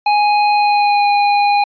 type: tone with pitch glide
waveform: square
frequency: 830.6 to 817.7 Hz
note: G#5 to G#5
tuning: 0 to -27 cents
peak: -11 dBFS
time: 0.06-1.64 s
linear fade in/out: 5 ms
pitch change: -27 cents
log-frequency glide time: 0.53-1.08 s
effects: resampled to 11025 Hz